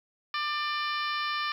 harmonic tone, 595 Hz, D5, 22 cents sharp, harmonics 2 / 3 / 4 / 5 / 6 / 7 / 8 / 9, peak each -31 / -35 / -37 / -39 / -41 / -42 / -43 / -44 dBFS, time 0.34-1.52 s, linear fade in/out 2 ms, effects 10-bit

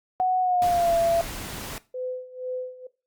sine tone with pitch glide, 740 to 674.7 Hz, F#5 to E5, 0 to +40 cents, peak -19 dBFS, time 0.2-1.21 s, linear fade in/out 0 ms, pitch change -160 cents, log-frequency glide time 0.41-0.95 s
pink noise, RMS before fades -35 dBFS, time 0.62-1.78 s, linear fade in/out 0 ms
sine tone with tremolo, 507 Hz, B4, 45 cents sharp, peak -27 dBFS, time 1.94-2.87 s, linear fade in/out 5 ms, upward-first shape sine, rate 2.1 Hz, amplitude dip 85%
effects noise-tail reverb RT60 0.3 s tail -18 dB re dry + Opus 48 kbps

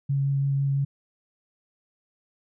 sine tone with vibrato, 138.59 Hz, C#3, in tune, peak -21 dBFS, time 0.09-0.85 s, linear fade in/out 10 ms, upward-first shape sine, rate 6 Hz, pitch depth 9 cents each way, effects none

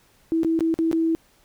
sine tone with dropouts, 326.4 Hz, E4, 17 cents flat, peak -18 dBFS, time 0.32-1.15 s, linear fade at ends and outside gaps 0 ms, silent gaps 0.433-0.447 / 0.591-0.607 / 0.741-0.789 / 0.914-0.929 s, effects pink hiss -59 dBFS RMS until 1.44 s

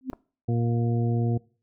sine tone with exponential growth, 260 Hz, C4, 11 cents flat, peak -23 dBFS, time 0.01-0.1 s, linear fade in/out 0 ms, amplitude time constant 19 ms
clicks, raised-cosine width 1 ms, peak -24 dBFS, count 2, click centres 0.131 / 0.134 s
harmonic tone, 117.6 Hz, A#2, 16 cents sharp, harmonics 1 / 2 / 3 / 4 / 6, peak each -23 / -29 / -33 / -35 / -39 dBFS, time 0.48-1.38 s, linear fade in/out 10 ms
effects noise-tail reverb RT60 0.4 s tail -22 dB re dry

